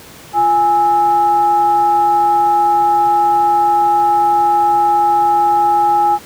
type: tone with frequency modulation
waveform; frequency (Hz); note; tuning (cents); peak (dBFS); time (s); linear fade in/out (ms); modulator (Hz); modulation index
sine; 829; G#5; -3; -9; 0.33-6.19; 50; 481; 0.39
effects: pink hiss -37 dBFS RMS until 6.25 s + high-pass 80 Hz 12 dB/octave